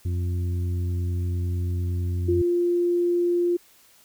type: harmonic tone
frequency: 88.9 Hz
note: F2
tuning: 31 cents sharp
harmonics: 1 / 2 / 3 / 4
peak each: -23 / -39 / -40 / -41 dBFS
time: 0.05-2.42 s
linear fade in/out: 5 ms
type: tone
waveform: sine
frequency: 349.2 Hz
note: F4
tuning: in tune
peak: -19 dBFS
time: 2.28-3.57 s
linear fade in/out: 10 ms
effects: white hiss -56 dBFS RMS until 4.04 s